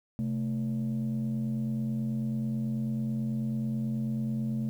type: tone pair together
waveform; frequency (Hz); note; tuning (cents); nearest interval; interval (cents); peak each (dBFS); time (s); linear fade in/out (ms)
sine; 130.81 / 220; C3 / A3; 0 / 0; major sixth; 900; -30 / -28; 0.19-4.69; 0
effects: tanh soft clip ceiling -25 dBFS + 10-bit